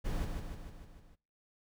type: noise with echo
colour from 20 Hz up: brown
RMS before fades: -34 dBFS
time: 0.04-0.26 s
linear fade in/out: 20 ms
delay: 150 ms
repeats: 6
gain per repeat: -4 dB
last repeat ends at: 1.16 s
effects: noise-tail reverb RT60 0.5 s tail -26 dB re dry